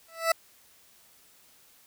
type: tone with exponential growth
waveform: 20% pulse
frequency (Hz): 658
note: E5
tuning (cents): -3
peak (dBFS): -14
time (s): 0.08-0.32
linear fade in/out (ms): 5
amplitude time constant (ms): 52
effects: white hiss -59 dBFS RMS until 1.86 s